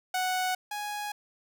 sawtooth tone pair in turn, 740 / 830.6 Hz, F#5 / G#5, 0 / 0 cents, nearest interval major second, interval 200 cents, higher second, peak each -23 / -29 dBFS, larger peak first, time 0.14-0.55 / 0.71-1.12 s, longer neither, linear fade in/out 5 ms, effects none

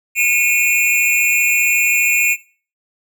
square tone with amplitude modulation, 2441 Hz, D#7, 34 cents flat, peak -8 dBFS, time 0.15-2.37 s, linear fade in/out 50 ms, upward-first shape sine, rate 235 Hz, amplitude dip 100%, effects noise-tail reverb RT60 0.4 s tail -20 dB re dry

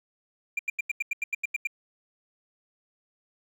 triangle tone bursts, 2388 Hz, D7, 28 cents sharp, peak -23 dBFS, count 11, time 0.57-1.672 s, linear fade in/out 5 ms, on 22 ms, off 86 ms, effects none

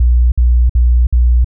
sine tone bursts, 60.4 Hz, B1, 38 cents flat, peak -6 dBFS, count 4, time 0-1.445 s, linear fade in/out 5 ms, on 320 ms, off 55 ms, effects none

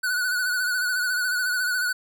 square tone with vibrato, 1480 Hz, F#6, in tune, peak -23 dBFS, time 0.03-1.93 s, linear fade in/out 10 ms, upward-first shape sine, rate 14 Hz, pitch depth 50 cents each way, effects none

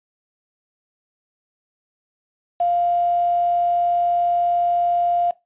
sine tone with quantisation, 698.5 Hz, F5, in tune, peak -16 dBFS, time 2.6-5.31 s, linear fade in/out 5 ms, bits 6, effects noise-tail reverb RT60 0.2 s tail -19 dB re dry + resampled to 8000 Hz

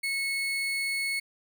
35% pulse tone, 2196 Hz, C#7, 17 cents flat, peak -26 dBFS, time 0.03-1.2 s, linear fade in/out 10 ms, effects none

